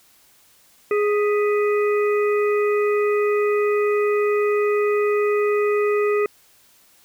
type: harmonic tone with a mistuned harmonic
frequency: 415.5 Hz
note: G#4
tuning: 1 cent sharp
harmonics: 1 / 3 / 5 / 6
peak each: -17 / -27 / -31 / -33 dBFS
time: 0.91-6.26 s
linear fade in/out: 2 ms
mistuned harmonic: 5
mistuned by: -79 cents
effects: white hiss -55 dBFS RMS until 7.04 s